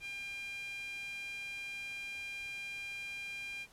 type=tone with high-pass filter; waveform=sawtooth; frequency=800 Hz; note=G5; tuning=35 cents sharp; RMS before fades=-43 dBFS; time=0-3.67 s; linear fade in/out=50 ms; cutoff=2400 Hz; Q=7.1; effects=pink hiss -62 dBFS RMS until 3.72 s + low-pass 12000 Hz 12 dB/octave